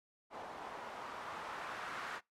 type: noise with low-pass filter sweep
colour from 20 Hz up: blue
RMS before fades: -45 dBFS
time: 0.3-2.21 s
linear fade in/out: 50 ms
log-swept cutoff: 790 to 1400 Hz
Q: 1.6
effects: noise-tail reverb RT60 0.2 s tail -24 dB re dry + MP3 96 kbps